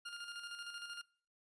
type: tone with tremolo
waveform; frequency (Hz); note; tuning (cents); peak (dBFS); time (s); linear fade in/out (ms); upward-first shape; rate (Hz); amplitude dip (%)
20% pulse; 1409; F6; +15; -38; 0.05-1.02; 10; square; 13; 45
effects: noise-tail reverb RT60 0.5 s tail -23 dB re dry + resampled to 22050 Hz